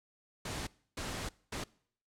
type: noise bursts at uneven times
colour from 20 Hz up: pink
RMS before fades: -39 dBFS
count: 3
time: 0.45-0.67 / 0.97-1.29 / 1.52-1.64 s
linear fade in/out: 5 ms
effects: noise-tail reverb RT60 0.6 s tail -23 dB re dry + low-pass 9000 Hz 12 dB/octave